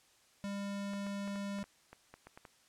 square tone, 200 Hz, G3, 35 cents sharp, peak -38 dBFS, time 0.44-1.63 s, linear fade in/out 0 ms
clicks, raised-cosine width 0.5 ms, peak -35 dBFS, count 11, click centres 0.935 / 1.067 / 1.277 / 1.358 / 1.587 / 1.64 / 1.93 / 2.14 / 2.27 / 2.375 / 2.452 s
effects white hiss -67 dBFS RMS until 2.68 s + low-pass 9000 Hz 12 dB/octave

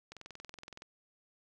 click train, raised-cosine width 0.2 ms, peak -30 dBFS, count 16, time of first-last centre 0.12-0.821 s, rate 21.4 Hz, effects none

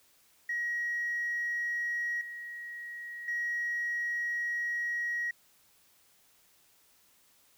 sine tone with level steps, 1900 Hz, A#6, 33 cents sharp, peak -29 / -39 / -29 dBFS, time 0.49-5.31 s, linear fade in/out 5 ms, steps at 2.21 / 3.28 s, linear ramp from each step 2 ms, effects tanh soft clip ceiling -26 dBFS + white hiss -65 dBFS RMS until 7.57 s

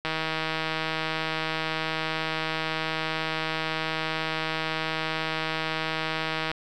click train, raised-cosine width 0.3 ms, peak -12 dBFS, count 1029, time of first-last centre 0.05-6.515 s, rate 159 Hz, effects none

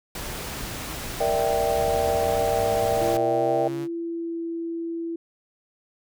pink noise, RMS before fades -33 dBFS, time 0.15-3.17 s, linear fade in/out 2 ms
sine chord, E half-diminished seventh, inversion second, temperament equal, 466.2 / 587.3 / 659.3 / 784 Hz, Bb4 / D5 / E5 / G5, 0 / 0 / 0 / 0 cents, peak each -26 dBFS, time 1.2-3.68 s, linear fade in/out 5 ms
sawtooth linear sweep, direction up, 69.2 to 143.2 Hz, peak -30 dBFS, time 1.75-3.88 s, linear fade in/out 50 ms
sine tone with pitch glide, 340 to 333.6 Hz, F4 to E4, -46 to +21 cents, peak -27 dBFS, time 3.01-5.16 s, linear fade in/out 5 ms, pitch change -33 cents, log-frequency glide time 3.44-4.42 s
effects none

